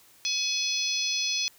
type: harmonic tone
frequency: 848 Hz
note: G#5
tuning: 36 cents sharp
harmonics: 3 / 4 / 5 / 6 / 7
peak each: -32 / -32 / -32 / -32 / -32 dBFS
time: 0.25-1.48 s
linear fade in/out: 0 ms
effects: white hiss -57 dBFS RMS until 1.58 s